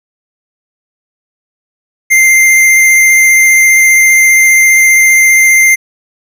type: tone with vibrato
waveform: square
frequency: 2093 Hz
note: C7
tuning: in tune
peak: -4 dBFS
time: 2.1-5.76 s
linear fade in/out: 20 ms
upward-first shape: triangle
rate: 15 Hz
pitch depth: 12 cents each way
effects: none